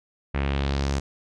sawtooth tone with low-pass filter sweep, 69.3 Hz, C#2, in tune, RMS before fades -25 dBFS, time 0.34-1 s, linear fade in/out 10 ms, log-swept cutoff 2200 to 7000 Hz, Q 2, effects none

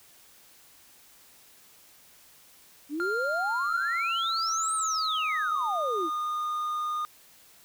sine exponential two-way sweep, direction up then down, 277.2 to 8930 to 299.2 Hz, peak -29 dBFS, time 2.89-6.1 s, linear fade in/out 50 ms, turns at 4.75 s
triangle tone with pitch glide, 1396.9 to 1223.1 Hz, F6 to D#6, 0 to -30 cents, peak -26 dBFS, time 3-7.05 s, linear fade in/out 0 ms, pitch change -230 cents, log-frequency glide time 3.63-5.74 s
effects white hiss -56 dBFS RMS until 7.64 s

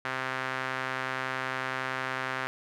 sawtooth tone with band-pass filter, 130.81 Hz, C3, in tune, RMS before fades -33 dBFS, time 0.05-2.47 s, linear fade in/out 0 ms, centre 1600 Hz, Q 1.7, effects none

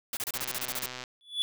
white noise bursts, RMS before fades -33 dBFS, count 11, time 0.13-0.86 s, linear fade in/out 2 ms, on 40 ms, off 29 ms
click train, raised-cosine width 0.2 ms, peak -21 dBFS, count 89, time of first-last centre 0.34-1.038 s, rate 126 Hz
triangle tone with exponential growth, 3437 Hz, A7, 41 cents flat, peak -21 dBFS, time 1.21-1.42 s, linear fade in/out 0 ms, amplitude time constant 44 ms
effects none

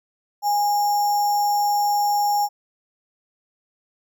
sine tone with sample-and-hold, 824 Hz, G#5, 14 cents flat, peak -17 dBFS, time 0.42-2.49 s, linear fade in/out 50 ms, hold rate 6300 Hz, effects none

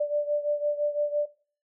sine beating tone pair, 587.3 / 593.2 Hz, D5 / D5, 0 / +17 cents, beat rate 5.9 Hz, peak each -25 / -30 dBFS, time 0-1.26 s, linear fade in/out 10 ms, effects noise-tail reverb RT60 0.4 s tail -17 dB re dry

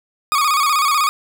40% pulse tone with vibrato, 1174.7 Hz, D6, in tune, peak -13 dBFS, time 0.32-1.09 s, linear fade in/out 0 ms, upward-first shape square, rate 16 Hz, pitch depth 81 cents each way, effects none

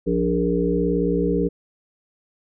harmonic tone with a mistuned harmonic, 58.27 Hz, A#1, in tune, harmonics 1 / 3 / 5 / 7 / 8, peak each -29 / -23 / -24 / -24 / -24 dBFS, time 0.06-1.49 s, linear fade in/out 20 ms, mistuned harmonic 3, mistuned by +20 cents, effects none

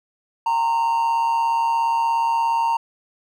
triangle tone with amplitude modulation, 922 Hz, A#5, 19 cents flat, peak -13 dBFS, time 0.46-2.77 s, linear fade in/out 5 ms, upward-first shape sine, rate 137 Hz, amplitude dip 50%, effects none

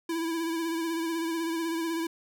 square tone with vibrato, 330 Hz, E4, 2 cents sharp, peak -29 dBFS, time 0.09-2.07 s, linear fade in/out 5 ms, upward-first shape sine, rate 16 Hz, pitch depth 38 cents each way, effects none

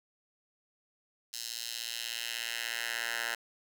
10% pulse tone with high-pass filter sweep, 116.54 Hz, A#2, in tune, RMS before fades -37 dBFS, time 1.33-3.35 s, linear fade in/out 5 ms, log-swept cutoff 4800 to 1400 Hz, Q 1.5, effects none

